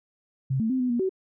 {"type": "tone with pitch steps", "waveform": "sine", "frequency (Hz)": [133.1, 222.6, 259.5, 250.6, 238.7, 378.2], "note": ["C3", "A3", "C4", "B3", "A#3", "F#4"], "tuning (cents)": [30, 20, -14, 25, 41, 38], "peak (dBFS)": -22, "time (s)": [0.5, 1.094], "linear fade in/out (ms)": 10, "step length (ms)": 99, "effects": []}